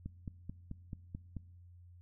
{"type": "click train", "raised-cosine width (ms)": 5, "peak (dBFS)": -29, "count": 7, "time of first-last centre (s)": [0.06, 1.367], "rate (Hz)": 4.59, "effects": ["noise-tail reverb RT60 0.9 s tail -21 dB re dry", "added 88 Hz sine -54 dBFS peak until 2.01 s"]}